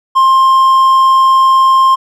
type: tone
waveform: triangle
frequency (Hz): 1058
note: C6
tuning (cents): +19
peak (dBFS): -3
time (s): 0.15-1.96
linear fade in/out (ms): 20
effects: none